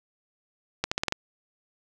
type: accelerating click train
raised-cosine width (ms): 0.2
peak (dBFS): -8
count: 6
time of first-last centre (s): 0.84-1.124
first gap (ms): 75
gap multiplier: 0.86
effects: none